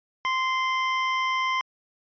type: tone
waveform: 25% pulse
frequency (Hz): 1041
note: C6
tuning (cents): -9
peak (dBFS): -19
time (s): 0.25-1.61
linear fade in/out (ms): 0
effects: resampled to 11025 Hz